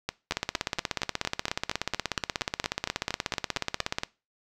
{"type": "two click trains", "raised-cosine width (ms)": 0.2, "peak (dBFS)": [-9, -11], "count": [62, 18], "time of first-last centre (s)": [[0.31, 3.985], [0.09, 4.034]], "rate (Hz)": [16.6, 4.31], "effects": ["noise-tail reverb RT60 0.3 s tail -21 dB re dry"]}